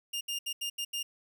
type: tone bursts at uneven times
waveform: sawtooth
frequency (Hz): 2816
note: F7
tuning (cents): +14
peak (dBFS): -29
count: 6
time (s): 0.13-0.21 / 0.28-0.39 / 0.46-0.53 / 0.61-0.7 / 0.78-0.85 / 0.93-1.03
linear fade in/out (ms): 10
effects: none